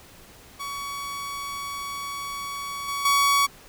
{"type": "tone with level steps", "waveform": "sawtooth", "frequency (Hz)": 1125, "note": "C#6", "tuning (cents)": 25, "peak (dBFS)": [-27, -23, -14], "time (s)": [0.59, 3.47], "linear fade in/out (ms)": 20, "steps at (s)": [2.88, 3.05], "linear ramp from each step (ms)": 5, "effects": ["pink hiss -49 dBFS RMS until 3.68 s"]}